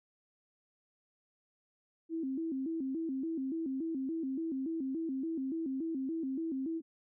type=tone with vibrato; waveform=sine; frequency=294.7 Hz; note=D4; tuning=6 cents sharp; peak=-33 dBFS; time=2.09-6.82 s; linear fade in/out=50 ms; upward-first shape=square; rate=3.5 Hz; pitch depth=180 cents each way; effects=none